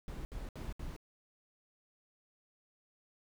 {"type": "noise bursts", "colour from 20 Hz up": "brown", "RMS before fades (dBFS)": -42, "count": 4, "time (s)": [0.08, 0.964], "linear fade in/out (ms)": 0, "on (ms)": 170, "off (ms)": 68, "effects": []}